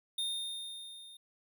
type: tone with level ramp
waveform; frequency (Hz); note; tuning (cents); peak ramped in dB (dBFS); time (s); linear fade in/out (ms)
square; 3653; A#7; -36; -32 to -51; 0.18-1.17; 5
effects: none